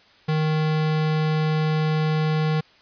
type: tone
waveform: square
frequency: 155.56 Hz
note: D#3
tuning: in tune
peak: -20 dBFS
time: 0.28-2.61 s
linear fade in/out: 10 ms
effects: white hiss -54 dBFS RMS until 2.81 s + resampled to 11025 Hz